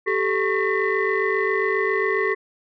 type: tone cluster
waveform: sine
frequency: 388.3 / 435.7 / 1102 / 1812 / 2002 Hz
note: G4 / A4 / C#6 / A#6 / B6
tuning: -16 / -17 / -11 / -50 / +23 cents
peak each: -23 / -24 / -27 / -27 / -25 dBFS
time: 0.06-2.35 s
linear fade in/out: 20 ms
effects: tanh soft clip ceiling -10 dBFS